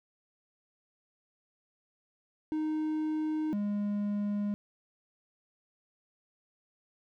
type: tone pair in turn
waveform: triangle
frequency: 310 / 205.4 Hz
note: D#4 / G#3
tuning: -6 / -19 cents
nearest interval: perfect fifth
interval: 713 cents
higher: first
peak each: -27 dBFS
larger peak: neither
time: 2.52-3.53 / 3.53-4.54 s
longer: neither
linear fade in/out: 0 ms
effects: none